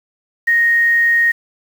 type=tone with quantisation; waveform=sine; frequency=1864.7 Hz; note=A#6; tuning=in tune; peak=-10 dBFS; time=0.47-1.32 s; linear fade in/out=10 ms; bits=6; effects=none